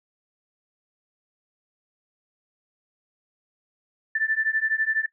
sine beating tone pair, 1760 / 1772 Hz, A6 / A6, 0 / +12 cents, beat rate 12 Hz, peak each -25 dBFS, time 4.15-5.06 s, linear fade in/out 5 ms, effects noise-tail reverb RT60 0.1 s tail -19 dB re dry

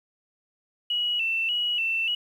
sine tone with vibrato, 2794 Hz, F7, in tune, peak -23 dBFS, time 0.9-2.15 s, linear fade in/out 5 ms, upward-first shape square, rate 1.7 Hz, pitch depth 73 cents each way, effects 9-bit

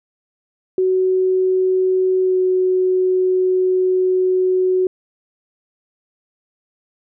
sine tone with pitch glide, 373.1 to 370.3 Hz, F#4 to F#4, +14 to +1 cents, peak -13 dBFS, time 0.78-4.87 s, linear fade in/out 2 ms, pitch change -13 cents, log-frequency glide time 2.22-2.37 s, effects none

